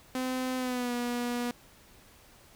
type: tone with pitch glide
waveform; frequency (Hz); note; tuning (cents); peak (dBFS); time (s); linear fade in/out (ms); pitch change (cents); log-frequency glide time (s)
sawtooth; 256.5 to 242.1; C4 to B3; -34 to -34; -26; 0.15-1.51; 2; -100; 0.57-0.93
effects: pink hiss -57 dBFS RMS until 2.55 s